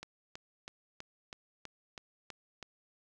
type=click train; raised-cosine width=0.2 ms; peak=-26 dBFS; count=9; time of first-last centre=0.03-2.627 s; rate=3.08 Hz; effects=none